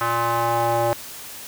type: tone with band-pass filter sweep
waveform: square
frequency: 116.9 Hz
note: A#2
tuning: 5 cents sharp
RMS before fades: -21 dBFS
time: 0.01-0.93 s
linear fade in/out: 0 ms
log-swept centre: 1200 to 680 Hz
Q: 2.8
effects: white hiss -37 dBFS RMS until 1.47 s